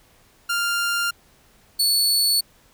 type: tone pair in turn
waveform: sawtooth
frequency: 1396.9 / 4435 Hz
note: F6 / C#8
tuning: 0 / 0 cents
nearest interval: octave + minor sixth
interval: 2000 cents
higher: second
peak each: -17 / -14 dBFS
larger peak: second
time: 0.49-1.11 / 1.79-2.41 s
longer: neither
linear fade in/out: 10 ms
effects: pink hiss -56 dBFS RMS until 2.73 s